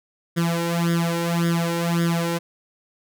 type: tone with flanger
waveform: sawtooth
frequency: 169.2 Hz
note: E3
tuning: 45 cents sharp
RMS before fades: -22 dBFS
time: 0.36-2.39 s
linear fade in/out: 20 ms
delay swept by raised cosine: 0.58 to 2.18 ms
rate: 1.8 Hz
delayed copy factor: +0.95
effects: none